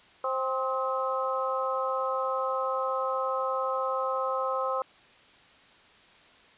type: harmonic tone with a mistuned harmonic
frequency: 263.2 Hz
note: C4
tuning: 10 cents sharp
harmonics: 2 / 3 / 4 / 5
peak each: -30 / -36 / -32 / -32 dBFS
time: 0.24-4.82 s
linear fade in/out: 2 ms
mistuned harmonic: 5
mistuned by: -46 cents
effects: white hiss -56 dBFS RMS until 6.57 s + resampled to 8000 Hz